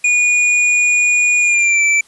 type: tone with pitch glide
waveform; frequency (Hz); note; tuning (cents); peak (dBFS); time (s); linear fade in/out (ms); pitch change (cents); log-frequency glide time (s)
square; 2449 to 2328; D#7 to D7; -28 to -16; -11; 0.04-2.01; 5; -88; 1.39-1.83
effects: white hiss -49 dBFS RMS until 2.07 s + resampled to 24000 Hz